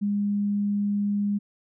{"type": "tone", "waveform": "sine", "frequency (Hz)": 203.9, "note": "G#3", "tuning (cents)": -32, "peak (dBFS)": -22, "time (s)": [0.01, 1.39], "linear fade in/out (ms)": 20, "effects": []}